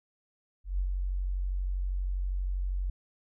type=tone with ADSR envelope; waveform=sine; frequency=46.25 Hz; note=F#1; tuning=in tune; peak=-25 dBFS; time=0.64-2.9 s; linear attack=150 ms; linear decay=79 ms; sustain=-3 dB; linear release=4 ms; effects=none